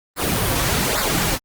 pink noise with flanger, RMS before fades -20 dBFS, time 0.16-1.39 s, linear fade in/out 50 ms, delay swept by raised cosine 0.32 to 5.02 ms, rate 1.2 Hz, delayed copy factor -0.6, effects Opus 32 kbps

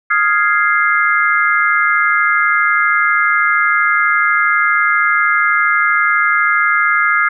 sine chord, F minor seventh, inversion third, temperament equal, 1244.5 / 1396.9 / 1661.2 / 2093 Hz, Eb6 / F6 / Ab6 / C7, 0 / 0 / 0 / 0 cents, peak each -16 dBFS, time 0.1-7.29 s, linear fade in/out 10 ms, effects none

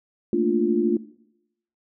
sine chord, Bb major seventh, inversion third, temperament equal, 220 / 233.1 / 293.7 / 349.2 Hz, A3 / Bb3 / D4 / F4, 0 / 0 / 0 / 0 cents, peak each -26 / -26 / -25 / -21 dBFS, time 0.33-0.97 s, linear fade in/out 2 ms, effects noise-tail reverb RT60 0.8 s tail -19 dB re dry

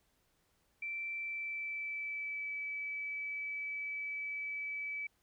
sine tone with pitch glide, 2340 to 2298 Hz, D7 to D7, -7 to -38 cents, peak -37 dBFS, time 0.82-5.07 s, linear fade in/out 5 ms, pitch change -31 cents, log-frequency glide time 1.11-2.52 s, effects pink hiss -75 dBFS RMS until 5.22 s

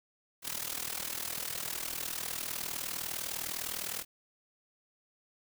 white noise with amplitude modulation, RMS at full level -34 dBFS, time 0.42-4.05 s, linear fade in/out 50 ms, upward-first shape sine, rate 39.8 Hz, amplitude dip 80%, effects none

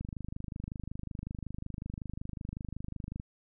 click train, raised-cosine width 5 ms, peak -26 dBFS, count 82, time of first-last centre 0.01-3.199 s, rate 25.4 Hz, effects none

